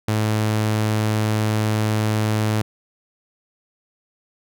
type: tone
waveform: sawtooth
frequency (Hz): 108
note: A2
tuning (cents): -32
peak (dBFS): -14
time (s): 0.08-2.62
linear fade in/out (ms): 5
effects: none